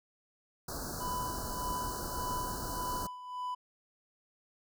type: band-stop noise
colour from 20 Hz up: pink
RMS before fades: -39 dBFS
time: 0.68-3.07 s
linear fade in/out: 5 ms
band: 1600 to 4200 Hz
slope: 96 dB/octave
type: tone with tremolo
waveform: triangle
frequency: 996 Hz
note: B5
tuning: 14 cents sharp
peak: -32 dBFS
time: 1-3.55 s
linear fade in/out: 10 ms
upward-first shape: sine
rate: 1.7 Hz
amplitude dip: 70%
effects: none